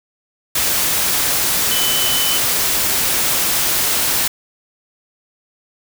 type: tone in noise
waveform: sine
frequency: 3021 Hz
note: F#7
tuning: 35 cents sharp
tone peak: -20 dBFS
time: 1.71-2.38 s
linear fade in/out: 5 ms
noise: white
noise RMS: -17 dBFS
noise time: 0.55-4.28 s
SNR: -6 dB
effects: none